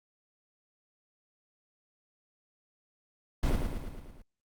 brown noise with echo, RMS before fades -26 dBFS, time 3.43-3.56 s, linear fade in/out 2 ms, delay 110 ms, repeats 6, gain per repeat -4 dB, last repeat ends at 4.22 s, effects Opus 48 kbps

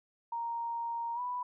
sine tone with pitch glide, 932.3 to 987.7 Hz, A#5 to B5, 0 to 0 cents, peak -33 dBFS, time 0.32-1.43 s, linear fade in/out 5 ms, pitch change +100 cents, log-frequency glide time 1.15-1.2 s, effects none

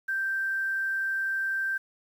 sine tone with quantisation, 1568 Hz, G6, in tune, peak -26 dBFS, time 0.08-1.78 s, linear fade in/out 10 ms, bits 9, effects none

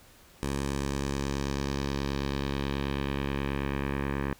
10% pulse tone with low-pass filter sweep, 69.3 Hz, C#2, in tune, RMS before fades -31 dBFS, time 0.43-4.33 s, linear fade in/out 0 ms, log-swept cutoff 9600 to 1900 Hz, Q 1.6, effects pink hiss -56 dBFS RMS until 4.39 s

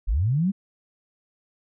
sine linear sweep, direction up, 37 to 204.1 Hz, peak -19 dBFS, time 0.07-0.52 s, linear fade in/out 20 ms, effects none

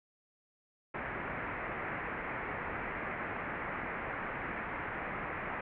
white low-pass noise, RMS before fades -39 dBFS, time 0.94-5.61 s, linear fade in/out 5 ms, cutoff 2200 Hz, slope 48 dB/octave, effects none

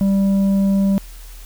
triangle tone with tanh clipping, 196 Hz, G3, in tune, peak -14 dBFS, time 0.01-0.98 s, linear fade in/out 0 ms, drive 10 dB, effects added 40 Hz sine -34 dBFS peak until 1.45 s + white hiss -44 dBFS RMS until 1.45 s

